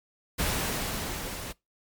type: noise with level ramp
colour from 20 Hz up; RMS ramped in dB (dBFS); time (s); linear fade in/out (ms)
pink; -27 to -38; 0.38-1.53; 20
effects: noise-tail reverb RT60 0.2 s tail -23 dB re dry + MP3 96 kbps